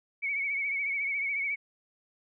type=tone with vibrato; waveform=sine; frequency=2240 Hz; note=C#7; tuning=18 cents sharp; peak=-28 dBFS; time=0.22-1.56 s; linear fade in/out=20 ms; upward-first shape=triangle; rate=14 Hz; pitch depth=66 cents each way; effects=none